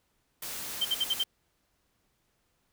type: noise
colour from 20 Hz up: white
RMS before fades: -38 dBFS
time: 0.42-1.24 s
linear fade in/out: 5 ms
type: tone bursts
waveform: sine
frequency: 3129 Hz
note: G7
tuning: 4 cents flat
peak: -24 dBFS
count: 5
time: 0.81-1.235 s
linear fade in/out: 10 ms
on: 41 ms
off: 55 ms
effects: pink hiss -74 dBFS RMS until 2.72 s